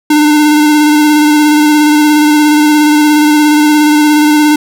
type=tone with vibrato; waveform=square; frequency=300.3 Hz; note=D4; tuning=39 cents sharp; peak=-5 dBFS; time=0.1-4.56 s; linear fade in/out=5 ms; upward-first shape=square; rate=17 Hz; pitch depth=17 cents each way; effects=none